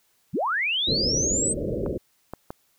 sine linear sweep, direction up, 95.7 to 8372 Hz, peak -22 dBFS, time 0.33-1.54 s, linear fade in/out 20 ms
white low-pass noise, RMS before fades -28 dBFS, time 0.87-1.98 s, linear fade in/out 10 ms, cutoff 580 Hz, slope 96 dB/octave
clicks, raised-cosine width 1 ms, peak -19 dBFS, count 3, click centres 1.862 / 2.336 / 2.505 s
effects white hiss -66 dBFS RMS until 2.78 s

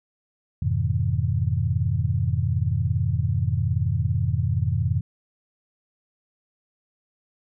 sine chord, F half-diminished seventh, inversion none, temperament just, 87.31 / 104.77 / 125.72 / 157.15 Hz, F2 / Ab2 / Cb3 / Eb3, 0 / +16 / +31 / +18 cents, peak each -25 / -25 / -25 / -29 dBFS, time 0.62-5.01 s, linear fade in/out 5 ms, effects none

